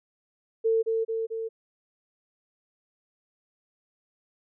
sine tone with echo, 450 Hz, A4, 39 cents sharp, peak -20 dBFS, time 0.64-0.83 s, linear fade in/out 20 ms, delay 220 ms, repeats 3, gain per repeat -3 dB, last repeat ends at 1.49 s, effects none

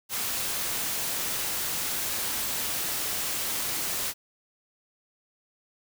white noise, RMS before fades -30 dBFS, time 0.09-4.14 s, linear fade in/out 50 ms, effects none

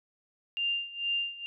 sine tone with tremolo, 2794 Hz, F7, in tune, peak -26 dBFS, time 0.57-1.46 s, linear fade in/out 0 ms, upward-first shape sine, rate 2.2 Hz, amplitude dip 85%, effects none

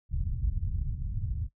pink low-pass noise, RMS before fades -31 dBFS, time 0.09-1.49 s, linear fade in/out 50 ms, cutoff 120 Hz, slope 24 dB/octave, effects noise-tail reverb RT60 0.1 s tail -20 dB re dry

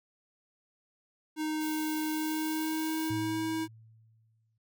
square tone with pitch glide, 310 to 320.7 Hz, D#4 to E4, -6 to -48 cents, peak -31 dBFS, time 1.36-3.68 s, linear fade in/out 50 ms, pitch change +58 cents, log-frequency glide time 2.08-3.39 s
blue noise, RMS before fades -43 dBFS, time 1.6-3.11 s, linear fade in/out 20 ms
sine tone with exponential decay, 111.4 Hz, A2, 22 cents sharp, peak -33 dBFS, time 3.1-4.58 s, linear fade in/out 5 ms, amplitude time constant 320 ms
effects none

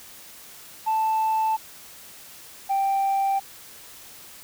sine tone pair in turn, 880 / 784 Hz, A5 / G5, 0 / 0 cents, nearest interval major second, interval 200 cents, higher first, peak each -18 dBFS, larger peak neither, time 0.86-1.57 / 2.69-3.4 s, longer neither, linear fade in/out 20 ms, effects tanh soft clip ceiling -18 dBFS + white hiss -45 dBFS RMS until 4.43 s

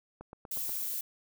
click train, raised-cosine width 1 ms, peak -31 dBFS, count 5, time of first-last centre 0.21-0.694 s, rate 8.27 Hz
violet noise, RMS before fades -35 dBFS, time 0.51-1.01 s, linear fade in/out 5 ms
effects none

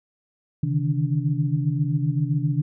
sine tone cluster, 134.8 / 149.1 / 156.7 / 289.9 Hz, C#3 / D3 / D#3 / D4, -48 / +27 / +13 / -22 cents, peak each -24 / -25 / -25 / -31 dBFS, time 0.63-2.62 s, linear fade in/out 5 ms, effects none

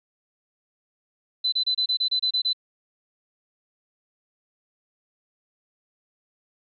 sine tone bursts, 4023 Hz, B7, 31 cents sharp, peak -20 dBFS, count 10, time 1.44-2.532 s, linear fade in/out 10 ms, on 84 ms, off 28 ms, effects none

